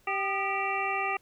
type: harmonic tone with a mistuned harmonic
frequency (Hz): 389.6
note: G4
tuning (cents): -11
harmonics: 1 / 2 / 3 / 5 / 6 / 7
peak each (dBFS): -37 / -32 / -33 / -36 / -34 / -36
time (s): 0.07-1.17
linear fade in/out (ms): 5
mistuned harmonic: 3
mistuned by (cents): +67
effects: pink hiss -64 dBFS RMS until 1.21 s